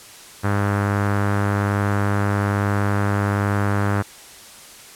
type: tone with low-pass filter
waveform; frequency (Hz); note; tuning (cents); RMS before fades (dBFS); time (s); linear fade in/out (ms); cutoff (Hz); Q
sawtooth; 101.2; G#2; -44; -20; 0.43-4.03; 20; 1500; 2.5
effects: white hiss -42 dBFS RMS until 4.95 s + low-pass 11000 Hz 12 dB/octave